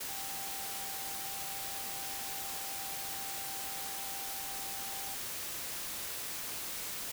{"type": "tone in noise", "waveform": "sine", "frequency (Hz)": 784, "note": "G5", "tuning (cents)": 0, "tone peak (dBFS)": -47, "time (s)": [0.08, 5.15], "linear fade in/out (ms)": 10, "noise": "white", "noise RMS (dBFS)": -40, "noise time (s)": [0, 7.12], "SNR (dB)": -10, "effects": []}